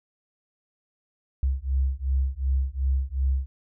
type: beating tone pair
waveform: sine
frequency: 65.41 / 68.11 Hz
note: C2 / C#2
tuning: 0 / -30 cents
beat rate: 2.7 Hz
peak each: -25 dBFS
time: 1.43-3.46 s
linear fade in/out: 0 ms
effects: none